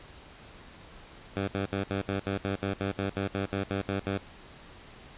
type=tone bursts; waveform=10% pulse; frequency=98.1 Hz; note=G2; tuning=2 cents sharp; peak=-20 dBFS; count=16; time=1.36-4.18 s; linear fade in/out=10 ms; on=120 ms; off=60 ms; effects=pink hiss -50 dBFS RMS until 5.17 s + resampled to 8000 Hz